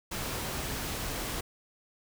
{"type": "noise", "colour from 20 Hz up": "pink", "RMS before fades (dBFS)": -35, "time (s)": [0.11, 1.41], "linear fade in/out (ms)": 10, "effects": []}